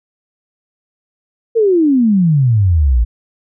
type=exponential sweep; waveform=sine; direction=down; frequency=471.6 to 53.9 Hz; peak=-8 dBFS; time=1.55-3.05 s; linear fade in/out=20 ms; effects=none